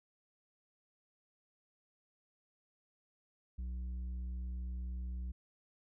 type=tone with tanh clipping; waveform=sine; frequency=61.74 Hz; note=B1; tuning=in tune; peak=-39 dBFS; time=3.58-5.32 s; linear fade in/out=10 ms; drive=6 dB; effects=none